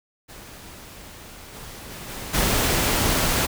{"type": "noise with level steps", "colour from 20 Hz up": "pink", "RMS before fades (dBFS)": [-42, -39, -37, -34, -21], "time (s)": [0.28, 3.47], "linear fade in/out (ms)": 20, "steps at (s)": [1.53, 1.9, 2.08, 2.33], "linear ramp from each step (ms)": 20, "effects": []}